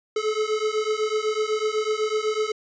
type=beating tone pair; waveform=square; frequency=426.6 / 434.6 Hz; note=G#4 / A4; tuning=+46 / -21 cents; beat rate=8 Hz; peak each=-26 dBFS; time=0.16-2.52 s; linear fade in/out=5 ms; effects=resampled to 16000 Hz